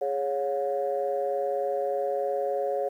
sine chord, Db major, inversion second, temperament equal with one note detuned, 415.3 / 554.4 / 716.8 Hz, Ab4 / Db5 / F5, 0 / 0 / +45 cents, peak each -30 / -27 / -31 dBFS, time 0.01-2.89 s, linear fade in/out 10 ms, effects tanh soft clip ceiling -17 dBFS + 10-bit

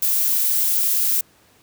violet noise, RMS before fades -19 dBFS, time 0.02-1.21 s, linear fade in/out 5 ms, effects pink hiss -55 dBFS RMS until 1.62 s + high-pass 80 Hz 12 dB/octave

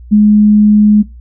sine tone, 210 Hz, G#3, 19 cents sharp, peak -3 dBFS, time 0.11-1.03 s, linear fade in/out 20 ms, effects noise-tail reverb RT60 0.2 s tail -20 dB re dry + added 60 Hz sine -30 dBFS peak until 1.2 s

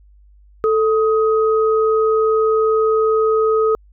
sine tone pair together, 440 / 1257.5 Hz, A4 / D#6, 0 / +18 cents, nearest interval octave + tritone, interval 1818 cents, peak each -13 / -20 dBFS, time 0.64-3.75 s, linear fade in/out 0 ms, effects added 50 Hz sine -45 dBFS peak until 3.92 s

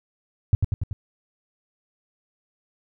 sine tone with echo, 100.7 Hz, G2, 47 cents sharp, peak -12 dBFS, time 0.53-0.55 s, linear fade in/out 0 ms, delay 95 ms, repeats 4, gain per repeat -3 dB, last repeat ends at 0.93 s, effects none

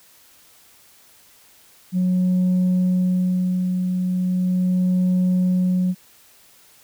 sine tone with tremolo, 182.6 Hz, F#3, 23 cents flat, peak -13 dBFS, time 1.92-5.95 s, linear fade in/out 50 ms, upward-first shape sine, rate 0.38 Hz, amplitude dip 45%, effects tanh soft clip ceiling -14 dBFS + white hiss -52 dBFS RMS until 6.83 s

